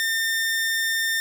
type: tone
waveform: sawtooth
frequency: 1808 Hz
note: A6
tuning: 47 cents sharp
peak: -18 dBFS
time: 0-1.2 s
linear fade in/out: 0 ms
effects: none